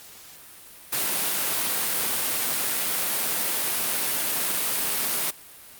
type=high-pass noise; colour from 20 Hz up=white; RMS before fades=-25 dBFS; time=0.92-5.31 s; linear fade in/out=10 ms; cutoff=150 Hz; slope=12 dB/octave; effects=white hiss -46 dBFS RMS until 5.79 s + Opus 48 kbps